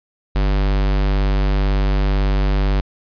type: tone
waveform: square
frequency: 49 Hz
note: G1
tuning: in tune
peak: -15 dBFS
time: 0.35-2.81 s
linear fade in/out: 10 ms
effects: resampled to 11025 Hz + 9-bit